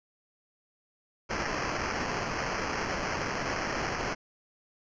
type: noise with sample-and-hold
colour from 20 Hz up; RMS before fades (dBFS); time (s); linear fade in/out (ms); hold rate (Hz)
blue; -32; 1.29-4.15; 20; 3675
effects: resampled to 16000 Hz